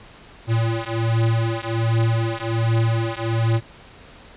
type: beating tone pair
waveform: square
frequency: 113.2 / 114.5 Hz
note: A2 / A#2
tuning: +50 / -31 cents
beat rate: 1.3 Hz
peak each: -22 dBFS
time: 0.47-3.61 s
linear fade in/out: 50 ms
effects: pink hiss -45 dBFS RMS until 4.36 s + resampled to 8000 Hz